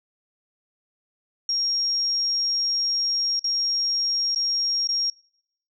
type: tone with dropouts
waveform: sine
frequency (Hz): 5580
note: F8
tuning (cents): -2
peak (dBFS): -21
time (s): 1.49-5.1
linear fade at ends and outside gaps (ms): 2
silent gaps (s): 3.394-3.442 / 4.348-4.359 / 4.873-4.889
effects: noise-tail reverb RT60 0.8 s tail -26 dB re dry